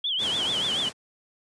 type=tone with vibrato; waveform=sine; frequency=3233 Hz; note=G#7; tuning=47 cents flat; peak=-24 dBFS; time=0.04-0.89 s; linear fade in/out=5 ms; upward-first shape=triangle; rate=6.9 Hz; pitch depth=180 cents each way
type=noise; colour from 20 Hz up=pink; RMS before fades=-33 dBFS; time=0.18-0.93 s; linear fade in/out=50 ms
effects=high-pass 150 Hz 12 dB/octave + resampled to 22050 Hz